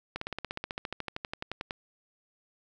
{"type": "slowing click train", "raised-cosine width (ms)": 0.3, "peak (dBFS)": -18, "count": 22, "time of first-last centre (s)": [0.16, 1.709], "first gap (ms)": 54, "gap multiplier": 1.03, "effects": []}